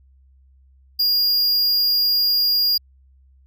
square tone, 4834 Hz, D8, 49 cents sharp, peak -16 dBFS, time 0.99-2.78 s, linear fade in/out 10 ms, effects added 66 Hz sine -50 dBFS peak until 3.46 s

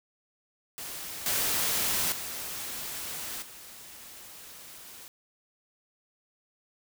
white noise with level steps, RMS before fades -39 / -28 / -37 / -47 dBFS, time 0.78-5.08 s, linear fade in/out 0 ms, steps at 1.26 / 2.12 / 3.42 s, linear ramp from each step 2 ms, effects none

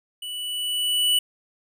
square tone with level ramp, 2960 Hz, F#7, in tune, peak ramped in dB -32 to -17 dBFS, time 0.22-1.19 s, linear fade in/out 5 ms, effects none

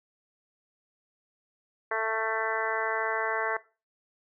harmonic tone with a mistuned harmonic, 221.7 Hz, A3, 13 cents sharp, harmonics 2 / 3 / 4 / 5 / 6 / 7 / 8 / 9, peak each -33 / -34 / -35 / -34 / -38 / -35 / -36 / -37 dBFS, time 1.91-3.57 s, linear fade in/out 5 ms, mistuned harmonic 6, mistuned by +18 cents, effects noise-tail reverb RT60 0.3 s tail -18 dB re dry

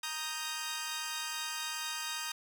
10% pulse chord, Eb major, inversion second, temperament equal, 932.3 / 1244.5 / 1568 Hz, Bb5 / Eb6 / G6, 0 / 0 / 0 cents, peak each -32 dBFS, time 0.03-2.32 s, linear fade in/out 5 ms, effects none

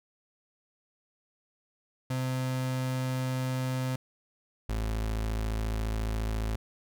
35% pulse tone pair in turn, 129.1 / 54.4 Hz, C3 / A1, -23 / -19 cents, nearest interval octave + minor third, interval 1496 cents, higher first, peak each -27 dBFS, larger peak neither, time 2.1-3.96 / 4.69-6.56 s, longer second, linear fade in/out 5 ms, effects none

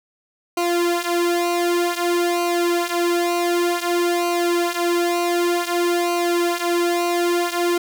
sawtooth tone with flanger, 347.3 Hz, F4, 10 cents flat, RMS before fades -20 dBFS, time 0.57-7.78 s, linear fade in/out 5 ms, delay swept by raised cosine 0.57 to 5.17 ms, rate 0.54 Hz, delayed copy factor -0.8, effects none

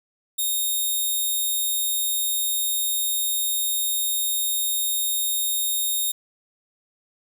5% pulse tone, 3700 Hz, A#7, 14 cents flat, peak -14 dBFS, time 0.38-6.12 s, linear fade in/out 10 ms, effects 9-bit

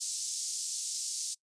white band-pass noise, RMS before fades -36 dBFS, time 0-1.35 s, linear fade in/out 20 ms, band 5000 to 8500 Hz, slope 24 dB/octave, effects noise-tail reverb RT60 0.1 s tail -22 dB re dry + resampled to 22050 Hz

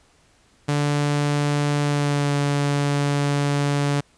sawtooth tone with pitch glide, 145.6 to 143.26 Hz, D3 to D3, -15 to -43 cents, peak -15 dBFS, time 0.68-4.01 s, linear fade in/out 10 ms, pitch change -28 cents, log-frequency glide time 1.82-2.33 s, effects pink hiss -58 dBFS RMS until 4.17 s + resampled to 22050 Hz

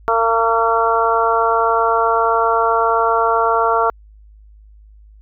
harmonic tone, 227.7 Hz, A#3, 40 cents flat, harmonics 2 / 3 / 4 / 5 / 6, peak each -19 / -19 / -19 / -19 / -19 dBFS, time 0.08-3.9 s, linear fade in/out 0 ms, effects added 52 Hz sine -41 dBFS peak until 5.21 s

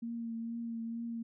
sine tone with vibrato, 230.7 Hz, A#3, 18 cents flat, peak -36 dBFS, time 0.02-1.23 s, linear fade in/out 10 ms, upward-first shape triangle, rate 2.2 Hz, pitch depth 26 cents each way, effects none

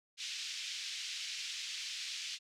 pink band-pass noise, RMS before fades -42 dBFS, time 0.17-2.39 s, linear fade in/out 50 ms, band 2500 to 6200 Hz, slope 24 dB/octave, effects none

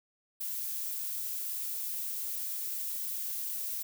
violet noise, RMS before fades -36 dBFS, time 0.4-3.83 s, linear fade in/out 10 ms, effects none

